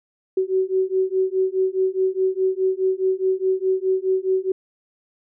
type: beating tone pair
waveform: sine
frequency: 375 / 379.8 Hz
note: F#4 / F#4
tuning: +23 / +45 cents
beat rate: 4.8 Hz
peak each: -21 dBFS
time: 0.37-4.52 s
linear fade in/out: 5 ms
effects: none